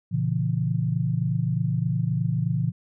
sine chord, A# diminished, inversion none, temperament just, 116.54 / 139.85 / 167.82 Hz, A#2 / C#3 / E3, 0 / +16 / +31 cents, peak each -26 dBFS, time 0.11-2.72 s, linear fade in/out 20 ms, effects none

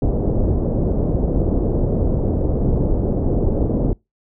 pink low-pass noise, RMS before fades -18 dBFS, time 0.02-3.93 s, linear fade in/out 2 ms, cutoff 540 Hz, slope 24 dB/octave, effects noise-tail reverb RT60 0.2 s tail -24 dB re dry

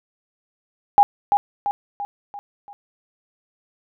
sine tone with echo, 813 Hz, G#5, 37 cents flat, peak -7 dBFS, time 0.98-1.03 s, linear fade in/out 0 ms, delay 340 ms, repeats 5, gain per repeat -6 dB, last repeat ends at 2.73 s, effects none

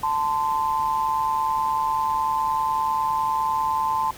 sine tone pair together, 883 / 1032.9 Hz, A5 / C6, +6 / -23 cents, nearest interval minor third, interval 271 cents, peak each -23 dBFS, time 0.03-4.11 s, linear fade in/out 5 ms, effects pink hiss -42 dBFS RMS until 4.17 s

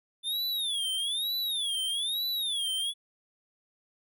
square tone with vibrato, 3520 Hz, A7, in tune, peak -29 dBFS, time 0.23-2.94 s, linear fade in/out 50 ms, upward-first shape sine, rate 1.1 Hz, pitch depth 210 cents each way, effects none

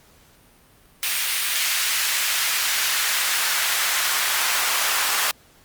pink noise with high-pass filter sweep, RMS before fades -22 dBFS, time 1.03-5.31 s, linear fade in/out 0 ms, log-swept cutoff 2300 to 1100 Hz, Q 0.95, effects pink hiss -54 dBFS RMS until 5.64 s + Opus 48 kbps

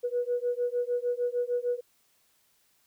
sine beating tone pair, 483.9 / 490.5 Hz, B4 / B4, -35 / -12 cents, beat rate 6.6 Hz, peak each -29 dBFS, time 0.03-1.81 s, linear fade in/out 20 ms, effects tanh soft clip ceiling -19 dBFS + white hiss -68 dBFS RMS until 2.86 s

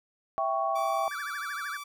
sine chord, C# diminished, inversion first, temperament equal with one note detuned, 659.3 / 784 / 1113.2 Hz, E5 / G5 / C#6, 0 / 0 / +7 cents, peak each -30 dBFS, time 0.38-1.08 s, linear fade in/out 0 ms
sawtooth tone, 1158 Hz, D6, 25 cents flat, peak -34 dBFS, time 0.75-1.84 s, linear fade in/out 10 ms
triangle tone with vibrato, 1500 Hz, F#6, 23 cents sharp, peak -32 dBFS, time 1.11-1.77 s, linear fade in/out 2 ms, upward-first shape triangle, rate 13 Hz, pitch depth 290 cents each way
effects none

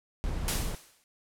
brown noise, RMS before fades -32 dBFS, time 0.24-0.75 s, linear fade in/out 0 ms
white noise with exponential decay, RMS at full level -28 dBFS, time 0.48-1.04 s, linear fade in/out 1 ms, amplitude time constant 120 ms
effects low-pass 12000 Hz 12 dB/octave

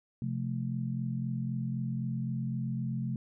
sine chord, F major, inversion second, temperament equal with one note detuned, 130.81 / 174.61 / 218.6 Hz, C3 / F3 / A3, 0 / 0 / -11 cents, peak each -33 / -38 / -36 dBFS, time 0.22-3.16 s, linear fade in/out 2 ms, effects none

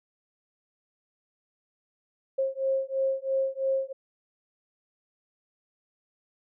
sine beating tone pair, 534 / 537 Hz, C5 / C5, +35 / +45 cents, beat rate 3 Hz, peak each -28 dBFS, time 2.38-3.93 s, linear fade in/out 10 ms, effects none

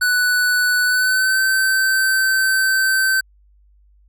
square tone with pitch glide, 1485 to 1542.7 Hz, F#6 to G6, +6 to -28 cents, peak -15 dBFS, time 0.01-3.21 s, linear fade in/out 10 ms, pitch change +66 cents, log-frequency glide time 0.84-1.4 s, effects added 50 Hz sine -50 dBFS peak until 4.08 s

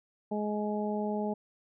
harmonic tone, 210 Hz, G#3, 19 cents sharp, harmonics 1 / 2 / 3 / 4, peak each -32 / -35 / -37 / -38 dBFS, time 0.31-1.34 s, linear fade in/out 10 ms, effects none

